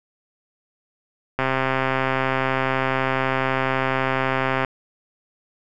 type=click train; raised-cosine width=0.5 ms; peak=-6 dBFS; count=431; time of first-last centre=1.39-4.648 s; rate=132 Hz; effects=none